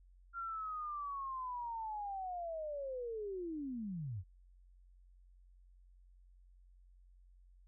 sine linear sweep, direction down, 1390 to 79.6 Hz, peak -39 dBFS, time 0.33-4.24 s, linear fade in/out 50 ms, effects added 45 Hz sine -60 dBFS peak until 7.67 s

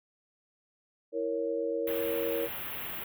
sine chord, A# diminished, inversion second, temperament equal, 329.6 / 466.2 / 554.4 Hz, E4 / A#4 / C#5, 0 / 0 / 0 cents, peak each -36 / -31 / -34 dBFS, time 1.12-2.49 s, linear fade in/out 50 ms
white band-stop noise, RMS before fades -38 dBFS, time 1.87-3.04 s, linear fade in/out 5 ms, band 3300 to 12000 Hz, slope 48 dB/octave
effects none

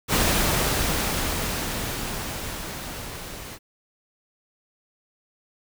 pink noise with level ramp, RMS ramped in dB -20 to -38 dBFS, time 0.08-3.59 s, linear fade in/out 50 ms, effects none

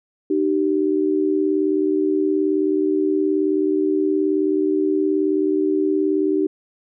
sine tone pair together, 306 / 384.9 Hz, D#4 / G4, -29 / -32 cents, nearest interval major third, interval 397 cents, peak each -19 dBFS, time 0.3-6.47 s, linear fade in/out 5 ms, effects none

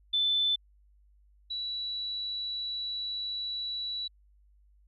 sine tone pair in turn, 3520 / 3933 Hz, A7 / B7, 0 / -8 cents, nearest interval major second, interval 192 cents, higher second, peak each -24 / -32 dBFS, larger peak first, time 0.13-0.56 / 1.5-4.08 s, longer second, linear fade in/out 10 ms, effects added 50 Hz sine -59 dBFS peak until 4.87 s

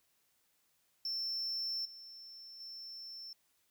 triangle tone with level steps, 5370 Hz, E8, 31 cents sharp, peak -34 / -48 / -44 dBFS, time 1.05-3.33 s, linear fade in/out 2 ms, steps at 1.85 / 2.6 s, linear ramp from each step 5 ms, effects white hiss -75 dBFS RMS until 3.7 s

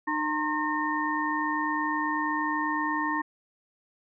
sine tone cluster, 304.7 / 918 / 1068 / 1827 Hz, D#4 / A#5 / C6 / A#6, -36 / -27 / +35 / -35 cents, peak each -31 dBFS, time 0.07-3.22 s, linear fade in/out 10 ms, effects none

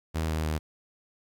sawtooth tone with pitch steps, 80 / 78.85 / 77.72 Hz, D#2 / D#2 / D#2, +49 / +24 / -1 cents, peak -23 dBFS, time 0.14-0.59 s, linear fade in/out 20 ms, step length 150 ms, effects 10-bit

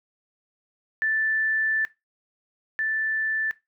sine tone pair in turn, 1761 / 1761 Hz, A6 / A6, +1 / +1 cents, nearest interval unison, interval 0 cents, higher neither, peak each -21 / -23 dBFS, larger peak first, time 1.02-1.85 / 2.79-3.51 s, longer first, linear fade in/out 0 ms, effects noise-tail reverb RT60 0.2 s tail -18 dB re dry

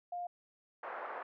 sine tone, 706 Hz, F5, 19 cents sharp, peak -37 dBFS, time 0.12-0.27 s, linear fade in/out 5 ms
pink band-pass noise, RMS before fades -43 dBFS, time 0.83-1.23 s, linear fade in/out 5 ms, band 520 to 1600 Hz, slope 24 dB/octave
effects none

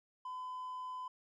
triangle tone, 1012 Hz, B5, 42 cents sharp, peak -38 dBFS, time 0.25-1.08 s, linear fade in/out 5 ms, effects tanh soft clip ceiling -35 dBFS + resampled to 22050 Hz

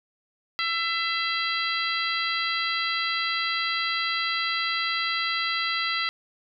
harmonic tone with a mistuned harmonic, 670 Hz, E5, 28 cents sharp, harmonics 2 / 3 / 4 / 5 / 6 / 7, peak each -30 / -29 / -33 / -33 / -32 / -34 dBFS, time 0.59-6.09 s, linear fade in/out 0 ms, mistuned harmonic 5, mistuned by -50 cents, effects none

